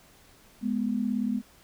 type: tone pair together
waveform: sine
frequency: 209.3 / 246.9 Hz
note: G#3 / B3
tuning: +14 / 0 cents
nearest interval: minor third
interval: 286 cents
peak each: -28 dBFS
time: 0.61-1.42 s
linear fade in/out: 50 ms
effects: pink hiss -57 dBFS RMS until 1.63 s